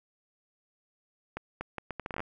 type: accelerating click train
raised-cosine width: 0.5 ms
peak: -20 dBFS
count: 12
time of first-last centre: 1.37-2.204 s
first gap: 240 ms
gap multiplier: 0.72
effects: none